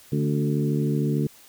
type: harmonic tone with a mistuned harmonic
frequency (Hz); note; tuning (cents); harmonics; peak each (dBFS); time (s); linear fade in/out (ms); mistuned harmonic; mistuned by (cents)
73.42; D2; 0; 2 / 3 / 4 / 5 / 6; -23 / -27 / -29 / -31 / -33; 0.12-1.27; 5; 4; -28
effects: white hiss -51 dBFS RMS until 1.48 s